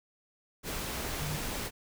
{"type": "tone in noise", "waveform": "sine", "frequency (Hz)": 150.1, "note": "D3", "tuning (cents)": 38, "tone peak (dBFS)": -35, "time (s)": [1.18, 1.4], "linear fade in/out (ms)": 50, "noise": "pink", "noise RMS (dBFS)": -36, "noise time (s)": [0.63, 1.71], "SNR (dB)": -2, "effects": []}